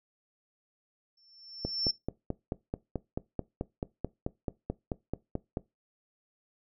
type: tone with exponential growth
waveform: sine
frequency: 5390 Hz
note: E8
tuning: 38 cents sharp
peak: -25 dBFS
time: 1.17-1.91 s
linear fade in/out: 5 ms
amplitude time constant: 160 ms
type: click train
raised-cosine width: 2 ms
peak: -18 dBFS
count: 19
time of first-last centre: 1.65-5.572 s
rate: 4.59 Hz
effects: noise-tail reverb RT60 0.2 s tail -20 dB re dry